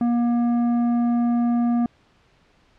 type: tone with tanh clipping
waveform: triangle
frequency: 238 Hz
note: A#3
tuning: 36 cents sharp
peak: -19 dBFS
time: 0.01-1.86 s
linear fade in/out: 2 ms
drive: 13 dB
effects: pink hiss -59 dBFS RMS until 2.78 s + low-pass 4000 Hz 12 dB/octave